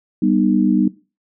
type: chord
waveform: sine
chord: G augmented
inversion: none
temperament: just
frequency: 196 / 245 / 306.2 Hz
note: G3 / B3 / D#4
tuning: 0 / -14 / -28 cents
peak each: -17 dBFS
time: 0.22-0.88 s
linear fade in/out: 5 ms
effects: noise-tail reverb RT60 0.3 s tail -18 dB re dry